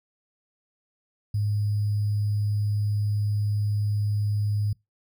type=tone with sample-and-hold; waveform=sine; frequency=103.83 Hz; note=G#2; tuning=in tune; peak=-22 dBFS; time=1.34-4.73 s; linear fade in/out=5 ms; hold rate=4900 Hz; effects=noise-tail reverb RT60 0.2 s tail -25 dB re dry